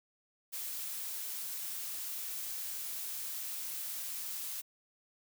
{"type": "noise", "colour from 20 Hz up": "blue", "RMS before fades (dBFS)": -40, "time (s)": [0.52, 4.62], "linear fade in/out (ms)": 20, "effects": []}